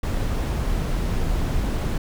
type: noise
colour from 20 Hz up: brown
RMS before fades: -23 dBFS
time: 0.03-1.98 s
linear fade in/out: 5 ms
effects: none